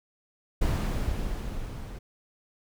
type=noise with level ramp; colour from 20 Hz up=brown; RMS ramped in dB=-24 to -39 dBFS; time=0.61-1.99 s; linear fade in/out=10 ms; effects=none